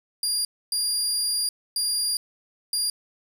25% pulse tone bursts at uneven times, 4810 Hz, D8, 41 cents sharp, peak -18 dBFS, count 4, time 0.23-0.45 / 0.72-1.49 / 1.76-2.17 / 2.73-2.9 s, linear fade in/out 2 ms, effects 8-bit

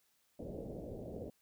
white low-pass noise, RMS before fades -45 dBFS, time 0.39-1.3 s, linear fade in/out 2 ms, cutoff 600 Hz, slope 48 dB/octave, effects white hiss -75 dBFS RMS until 1.41 s

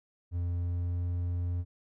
triangle tone with pitch glide, 87.2 to 87.81 Hz, F2 to F2, -2 to +10 cents, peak -27 dBFS, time 0.31-1.65 s, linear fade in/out 50 ms, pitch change +12 cents, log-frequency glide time 0.55-1.02 s, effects none

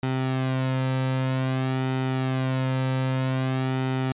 sawtooth tone with flanger, 130.81 Hz, C3, in tune, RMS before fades -25 dBFS, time 0.03-4.12 s, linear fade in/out 0 ms, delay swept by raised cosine 1.8 to 2.79 ms, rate 0.52 Hz, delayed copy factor -0.55, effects resampled to 8000 Hz

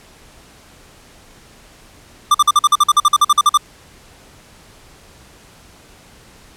square tone bursts, 1186 Hz, D6, 17 cents sharp, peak -8 dBFS, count 16, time 2.31-3.575 s, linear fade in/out 5 ms, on 35 ms, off 47 ms, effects pink hiss -45 dBFS RMS until 6.56 s + low-pass 11000 Hz 12 dB/octave

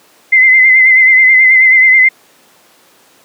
sine tone with vibrato, 2061 Hz, C7, 27 cents flat, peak -3 dBFS, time 0.32-2.09 s, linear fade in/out 10 ms, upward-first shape sine, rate 9.3 Hz, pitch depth 40 cents each way, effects pink hiss -46 dBFS RMS until 3.24 s + high-pass 300 Hz 12 dB/octave

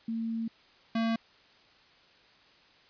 sine / square tone pair in turn, 226.9 / 226.9 Hz, A#3 / A#3, -47 / -47 cents, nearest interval unison, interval 0 cents, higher neither, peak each -30 / -27 dBFS, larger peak second, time 0.08-0.48 / 0.95-1.16 s, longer first, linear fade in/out 5 ms, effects white hiss -60 dBFS RMS until 2.89 s + resampled to 11025 Hz

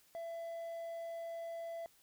triangle tone, 669 Hz, E5, 25 cents sharp, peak -39 dBFS, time 0.15-1.86 s, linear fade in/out 0 ms, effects white hiss -68 dBFS RMS until 2.02 s

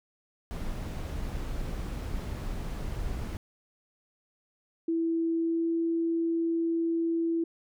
brown noise, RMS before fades -34 dBFS, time 0.51-3.37 s, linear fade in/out 0 ms
sine tone with pitch glide, 330 to 332.1 Hz, E4 to E4, +2 to +13 cents, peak -25 dBFS, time 4.88-7.44 s, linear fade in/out 5 ms, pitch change +11 cents, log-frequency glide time 5.35-5.68 s
effects none

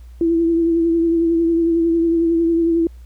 sine tone with vibrato, 333.2 Hz, E4, 19 cents sharp, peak -13 dBFS, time 0.21-2.87 s, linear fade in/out 2 ms, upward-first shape triangle, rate 11 Hz, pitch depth 34 cents each way, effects added 60 Hz sine -36 dBFS peak until 3.05 s + pink hiss -58 dBFS RMS until 3.05 s

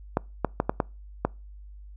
clicks, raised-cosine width 1 ms, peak -8 dBFS, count 6, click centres 0.171 / 0.447 / 0.601 / 0.695 / 0.802 / 1.25 s, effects noise-tail reverb RT60 0.3 s tail -26 dB re dry + added 50 Hz sine -42 dBFS peak until 1.96 s

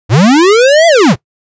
square linear two-way sweep, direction up then down, 90.7 to 687 to 90.7 Hz, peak -4 dBFS, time 0.09-1.16 s, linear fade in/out 50 ms, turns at 0.87 s, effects noise-tail reverb RT60 0.1 s tail -20 dB re dry + resampled to 16000 Hz

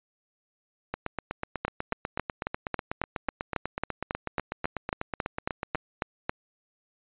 two click trains, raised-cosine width 0.5 ms, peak -12 / -15 dBFS, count 18 / 40, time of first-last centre 1.65-6.295 / 0.94-5.755 s, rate 3.66 / 8.1 Hz, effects resampled to 8000 Hz

